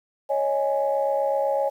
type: chord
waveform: sine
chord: C# suspended second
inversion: none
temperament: equal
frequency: 554.4 / 622.3 / 830.6 Hz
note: C#5 / D#5 / G#5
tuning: 0 / 0 / 0 cents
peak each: -22 / -27 / -26 dBFS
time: 0.29-1.7 s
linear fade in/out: 20 ms
effects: tanh soft clip ceiling -11 dBFS + 9-bit